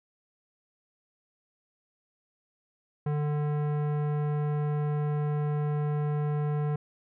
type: tone with tanh clipping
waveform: sine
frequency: 148.3 Hz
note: D3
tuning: 17 cents sharp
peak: -28 dBFS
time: 3.06-6.76 s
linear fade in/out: 5 ms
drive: 17 dB
effects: none